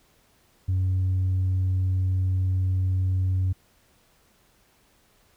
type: tone with tanh clipping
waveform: triangle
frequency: 93.1 Hz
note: F#2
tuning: 11 cents sharp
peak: -21 dBFS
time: 0.68-3.53 s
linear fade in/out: 10 ms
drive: 6 dB
effects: pink hiss -62 dBFS RMS until 5.36 s